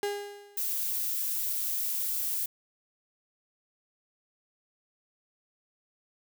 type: tone with exponential decay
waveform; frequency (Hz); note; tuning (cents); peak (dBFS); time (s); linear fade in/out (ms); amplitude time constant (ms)
35% pulse; 407.3; G#4; -34; -25; 0.03-0.77; 1; 160
type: noise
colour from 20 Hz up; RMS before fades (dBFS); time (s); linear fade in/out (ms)
violet; -31; 0.57-2.46; 5
effects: none